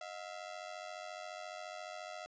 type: ring-modulated tone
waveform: sawtooth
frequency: 670 Hz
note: E5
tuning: 28 cents sharp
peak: -37 dBFS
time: 0.01-2.26 s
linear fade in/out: 0 ms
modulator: 47.2 Hz
effects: resampled to 16000 Hz